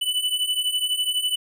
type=beating tone pair; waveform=square; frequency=2977 / 2989 Hz; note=F#7 / F#7; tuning=+10 / +17 cents; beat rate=12 Hz; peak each=-27 / -24 dBFS; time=0.01-1.36 s; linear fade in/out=10 ms; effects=none